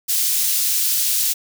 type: high-pass noise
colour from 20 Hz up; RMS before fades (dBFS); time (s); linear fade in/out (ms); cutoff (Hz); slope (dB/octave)
white; -19; 0.08-1.34; 20; 3900; 12
effects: none